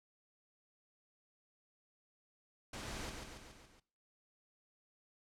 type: noise with echo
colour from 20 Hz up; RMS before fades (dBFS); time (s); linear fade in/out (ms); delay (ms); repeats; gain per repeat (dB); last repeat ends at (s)
pink; -45; 2.73-3.1; 5; 140; 5; -4; 3.8
effects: noise-tail reverb RT60 0.5 s tail -21 dB re dry + low-pass 8000 Hz 12 dB/octave